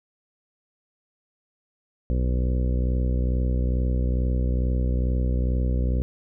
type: harmonic tone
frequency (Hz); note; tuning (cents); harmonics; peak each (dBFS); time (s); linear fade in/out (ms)
62.3; B1; +16; 1 / 2 / 3 / 4 / 5 / 6 / 7 / 8 / 9; -21 / -29 / -33 / -34 / -40 / -40 / -43 / -38 / -44; 2.1-6.02; 0
effects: none